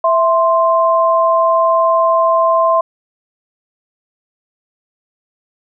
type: tone pair together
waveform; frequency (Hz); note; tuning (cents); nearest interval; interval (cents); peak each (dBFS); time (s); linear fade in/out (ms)
sine; 659.3 / 1046.5; E5 / C6; 0 / 0; minor sixth; 800; -12; 0.04-2.81; 5
effects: none